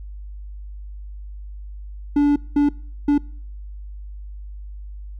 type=tone bursts at uneven times; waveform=triangle; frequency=289.3 Hz; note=D4; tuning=26 cents flat; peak=-11 dBFS; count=3; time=2.16-2.36 / 2.56-2.69 / 3.08-3.18 s; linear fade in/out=5 ms; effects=noise-tail reverb RT60 0.6 s tail -25 dB re dry + added 50 Hz sine -32 dBFS peak until 5.19 s